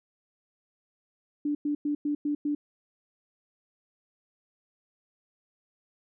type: tone bursts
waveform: sine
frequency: 293.2 Hz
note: D4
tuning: 3 cents flat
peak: -25 dBFS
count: 6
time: 1.45-2.55 s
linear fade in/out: 5 ms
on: 100 ms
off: 100 ms
effects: none